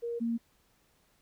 sine tone pair in turn, 470.2 / 231.9 Hz, A#4 / A#3, +15 / -9 cents, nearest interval octave, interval 1224 cents, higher first, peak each -32 / -28 dBFS, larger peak second, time 0.02-0.2 / 0.2-0.38 s, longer neither, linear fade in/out 20 ms, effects pink hiss -69 dBFS RMS until 1.21 s

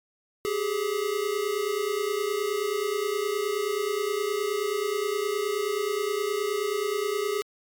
square tone pair together, 392.6 / 422.1 Hz, G4 / G#4, +3 / +28 cents, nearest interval minor second, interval 125 cents, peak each -30 / -28 dBFS, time 0.45-7.42 s, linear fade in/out 0 ms, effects MP3 96 kbps

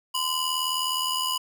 sawtooth ring-modulated tone, 1975.5 Hz, B6, in tune, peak -18 dBFS, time 0.14-1.38 s, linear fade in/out 10 ms, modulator 948 Hz, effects none

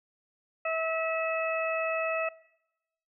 harmonic tone, 648 Hz, E5, 30 cents flat, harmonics 1 / 2 / 3 / 4, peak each -30 / -34 / -39 / -34 dBFS, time 0.65-2.29 s, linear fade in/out 5 ms, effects noise-tail reverb RT60 0.9 s tail -21 dB re dry

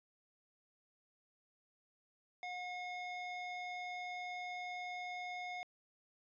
square tone with band-pass filter, 721 Hz, F#5, 45 cents flat, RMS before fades -44 dBFS, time 2.43-5.63 s, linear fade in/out 0 ms, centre 1800 Hz, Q 1.2, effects resampled to 16000 Hz + 13-bit

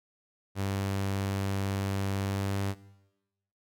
sawtooth tone with pitch glide, 98 to 98.74 Hz, G2 to G2, 0 to +13 cents, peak -25 dBFS, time 0.55-2.75 s, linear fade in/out 50 ms, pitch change +13 cents, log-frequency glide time 2.22-2.57 s, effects noise-tail reverb RT60 1.0 s tail -19 dB re dry

